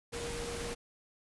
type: tone in noise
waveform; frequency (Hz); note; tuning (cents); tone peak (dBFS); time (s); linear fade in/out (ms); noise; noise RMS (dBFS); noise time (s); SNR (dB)
sine; 472; A#4; +22; -40; 0.12-0.75; 20; pink; -40; 0.12-0.75; -3
effects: resampled to 24000 Hz